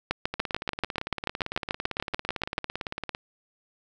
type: two click trains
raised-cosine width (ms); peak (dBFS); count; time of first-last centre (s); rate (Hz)
0.3; -9 / -15; 18 / 51; 0.11-2.581 / 0.34-3.149; 6.88 / 17.8
effects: none